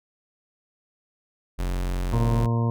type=tone; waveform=45% pulse; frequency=45 Hz; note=F#1; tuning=47 cents flat; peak=-24 dBFS; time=1.58-2.47 s; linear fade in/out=20 ms
type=harmonic tone; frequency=116.54 Hz; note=A#2; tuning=in tune; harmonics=1 / 2 / 3 / 4 / 5 / 6 / 8 / 9; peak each=-21 / -28 / -36 / -34 / -39 / -40 / -35 / -38 dBFS; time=2.13-2.7 s; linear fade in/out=0 ms
effects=none